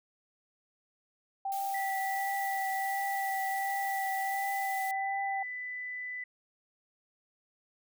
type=tone with vibrato; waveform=sine; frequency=780 Hz; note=G5; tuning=9 cents flat; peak=-31 dBFS; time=1.45-5.43 s; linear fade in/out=5 ms; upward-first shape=triangle; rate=1.4 Hz; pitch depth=21 cents each way
type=noise; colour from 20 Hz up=blue; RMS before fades=-44 dBFS; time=1.52-4.91 s; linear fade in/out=0 ms
type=tone with pitch glide; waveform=sine; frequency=1963 to 1993.9 Hz; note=B6 to B6; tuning=-11 to +16 cents; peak=-36 dBFS; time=1.74-6.24 s; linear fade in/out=5 ms; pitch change=+27 cents; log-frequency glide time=4.21-4.53 s
effects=none